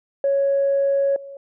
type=tone with level steps; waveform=sine; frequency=554.4 Hz; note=C#5; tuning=in tune; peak=-15 / -34 dBFS; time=0.24-1.37 s; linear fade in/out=2 ms; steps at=1.16 s; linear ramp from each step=2 ms; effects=tanh soft clip ceiling -12 dBFS